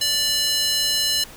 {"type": "tone with high-pass filter", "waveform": "square", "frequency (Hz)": 587.3, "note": "D5", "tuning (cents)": 0, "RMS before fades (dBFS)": -21, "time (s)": [0.01, 1.24], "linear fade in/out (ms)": 5, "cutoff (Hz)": 3700, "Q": 2.2, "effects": ["pink hiss -42 dBFS RMS until 1.36 s"]}